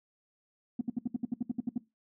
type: tone bursts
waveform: sine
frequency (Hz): 239.7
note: A#3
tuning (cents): +48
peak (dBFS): -26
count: 12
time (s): 0.79-1.78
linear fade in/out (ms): 5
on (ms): 22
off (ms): 66
effects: noise-tail reverb RT60 0.2 s tail -18 dB re dry + tanh soft clip ceiling -24 dBFS